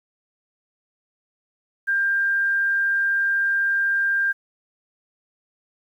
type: tone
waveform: sine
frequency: 1594 Hz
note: G6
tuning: 28 cents sharp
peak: -18 dBFS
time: 1.87-4.33 s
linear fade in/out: 20 ms
effects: 9-bit